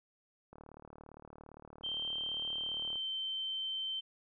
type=click train; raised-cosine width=1 ms; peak=-38 dBFS; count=92; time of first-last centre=0.53-2.957 s; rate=37.5 Hz
type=tone with pitch glide; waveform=sine; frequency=3136 to 3104 Hz; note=G7 to G7; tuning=0 to -18 cents; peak=-35 dBFS; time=1.83-4.01 s; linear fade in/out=20 ms; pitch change=-18 cents; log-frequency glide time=2.53-3.1 s
effects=none